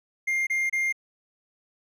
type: tone bursts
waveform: triangle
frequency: 2113 Hz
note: C7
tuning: 16 cents sharp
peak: -21 dBFS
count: 3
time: 0.27-0.926 s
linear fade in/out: 10 ms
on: 200 ms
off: 28 ms
effects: none